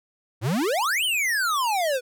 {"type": "exponential two-way sweep", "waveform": "square", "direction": "up then down", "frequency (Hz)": [98, 3168, 481.7], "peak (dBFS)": -22, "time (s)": [0.41, 2.01], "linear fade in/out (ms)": 50, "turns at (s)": 1.04, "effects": []}